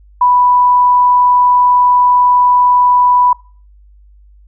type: tone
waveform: sine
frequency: 987.8 Hz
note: B5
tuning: in tune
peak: -6 dBFS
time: 0.21-3.33 s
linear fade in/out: 5 ms
effects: noise-tail reverb RT60 0.4 s tail -23 dB re dry + added 50 Hz sine -40 dBFS peak until 4.47 s